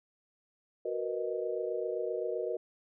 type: chord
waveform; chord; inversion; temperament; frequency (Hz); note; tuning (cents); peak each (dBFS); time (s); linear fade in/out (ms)
sine; B major seventh; second; equal; 370 / 466.2 / 493.9 / 622.3; F#4 / A#4 / B4 / D#5; 0 / 0 / 0 / 0; -37 / -35 / -39 / -38; 0.85-2.57; 5
effects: none